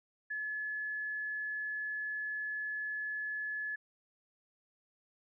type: tone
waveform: sine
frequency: 1712 Hz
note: A6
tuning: 48 cents flat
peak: -35 dBFS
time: 0.3-3.76 s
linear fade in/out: 10 ms
effects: none